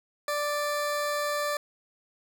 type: tone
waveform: 20% pulse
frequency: 587.3 Hz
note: D5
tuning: in tune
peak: -22 dBFS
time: 0.28-1.57 s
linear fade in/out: 2 ms
effects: none